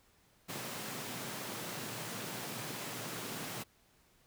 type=high-pass noise; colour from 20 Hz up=pink; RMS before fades=-42 dBFS; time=0.48-3.64 s; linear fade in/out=20 ms; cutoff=110 Hz; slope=96 dB/octave; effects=pink hiss -68 dBFS RMS until 4.26 s